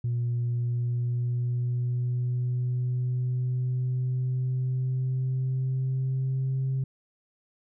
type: tone with pitch glide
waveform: sine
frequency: 120.2 to 132.6 Hz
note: B2 to C3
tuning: -46 to +23 cents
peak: -23 dBFS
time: 0.04-6.84 s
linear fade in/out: 5 ms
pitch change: +169 cents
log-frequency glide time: 0.52-6.62 s
effects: tanh soft clip ceiling -22 dBFS